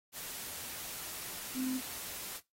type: tone in noise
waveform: sine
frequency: 258.8 Hz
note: C4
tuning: 19 cents flat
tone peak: -32 dBFS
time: 1.54-1.81 s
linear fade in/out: 50 ms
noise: white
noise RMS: -43 dBFS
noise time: 0.12-2.41 s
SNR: +8 dB
effects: noise-tail reverb RT60 0.2 s tail -20 dB re dry + AAC 48 kbps